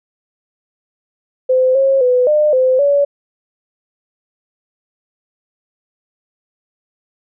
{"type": "tone with pitch steps", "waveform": "sine", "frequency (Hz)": [514, 540, 499.4, 603, 515, 569], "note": ["C5", "C#5", "B4", "D5", "C5", "C#5"], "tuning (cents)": [-31, -45, 19, 46, -28, 45], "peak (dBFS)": -9, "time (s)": [1.49, 3.05], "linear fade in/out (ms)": 10, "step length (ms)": 260, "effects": []}